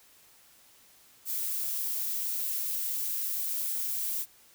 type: noise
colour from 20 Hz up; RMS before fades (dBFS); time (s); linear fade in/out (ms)
violet; -32; 1.25-4.26; 50
effects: white hiss -59 dBFS RMS until 4.54 s